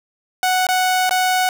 sawtooth tone with dropouts, 740 Hz, F#5, in tune, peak -11 dBFS, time 0.43-1.49 s, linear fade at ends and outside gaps 1 ms, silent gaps 0.668-0.688 / 1.094-1.109 s, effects none

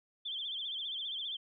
sine tone with vibrato, 3322 Hz, G#7, in tune, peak -36 dBFS, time 0.25-1.37 s, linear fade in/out 10 ms, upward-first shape sine, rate 15 Hz, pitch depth 120 cents each way, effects none

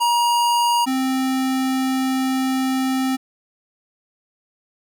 square tone pair in turn, 950 / 262.2 Hz, A#5 / C4, +33 / +4 cents, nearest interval octave + minor seventh, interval 2229 cents, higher first, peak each -16 / -19 dBFS, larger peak first, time 0-0.86 / 0.86-3.17 s, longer second, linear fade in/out 20 ms, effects none

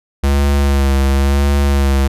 square tone with vibrato, 69.3 Hz, C#2, in tune, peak -11 dBFS, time 0.23-2.08 s, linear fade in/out 10 ms, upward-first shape sine, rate 0.96 Hz, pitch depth 34 cents each way, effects resampled to 32000 Hz

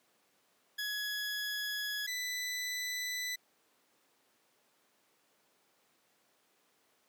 20% pulse tone pair in turn, 1681 / 1991.5 Hz, G#6 / B6, +20 / +14 cents, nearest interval minor third, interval 294 cents, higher second, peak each -30 / -30 dBFS, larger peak neither, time 0.78-2.07 / 2.07-3.36 s, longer neither, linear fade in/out 10 ms, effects pink hiss -71 dBFS RMS until 7.08 s + high-pass 300 Hz 12 dB/octave

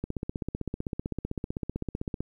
click train, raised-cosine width 3 ms, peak -18 dBFS, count 35, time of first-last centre 0.04-2.206 s, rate 15.7 Hz, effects 10-bit

